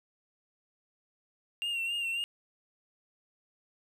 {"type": "tone with vibrato", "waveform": "triangle", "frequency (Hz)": 2769, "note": "F7", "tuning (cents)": -15, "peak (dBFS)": -29, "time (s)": [1.62, 2.24], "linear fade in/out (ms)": 0, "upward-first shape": "sine", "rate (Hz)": 3.7, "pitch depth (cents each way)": 45, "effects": []}